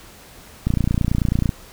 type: click train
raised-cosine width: 5 ms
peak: -6 dBFS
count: 25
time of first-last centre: 0.67-1.492 s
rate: 29.2 Hz
effects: pink hiss -44 dBFS RMS until 1.72 s